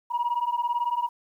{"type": "beating tone pair", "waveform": "sine", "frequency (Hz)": [948, 966], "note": ["A#5", "B5"], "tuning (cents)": [29, -39], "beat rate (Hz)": 18, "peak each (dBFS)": [-26, -25], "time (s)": [0.1, 1.09], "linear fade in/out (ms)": 20, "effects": ["tanh soft clip ceiling -19 dBFS", "10-bit"]}